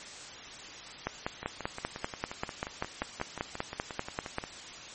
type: two click trains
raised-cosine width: 0.5 ms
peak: -15 / -22 dBFS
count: 18 / 18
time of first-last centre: 1.07-4.384 / 1.43-4.439 s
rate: 5.13 / 5.65 Hz
effects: white hiss -45 dBFS RMS until 4.94 s + MP3 32 kbps